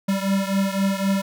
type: beating tone pair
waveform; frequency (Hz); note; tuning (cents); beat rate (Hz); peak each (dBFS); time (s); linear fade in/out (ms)
square; 194 / 197.9; G3 / G3; -18 / +17; 3.9; -22 / -25; 0.08-1.22; 10
effects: none